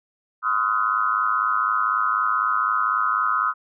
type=tone cluster; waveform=sine; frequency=1026 / 1122 / 1260 / 1364 / 1475 Hz; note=C6 / C#6 / D#6 / F6 / F#6; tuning=-34 / +21 / +21 / -41 / -6 cents; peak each=-29 / -30 / -21 / -25 / -29 dBFS; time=0.42-3.54 s; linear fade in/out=50 ms; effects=none